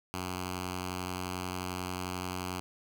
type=tone with notch filter; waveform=5% pulse; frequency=91.3 Hz; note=F#2; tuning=23 cents flat; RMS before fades=-37 dBFS; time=0.14-2.6 s; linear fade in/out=0 ms; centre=540 Hz; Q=1.3; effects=none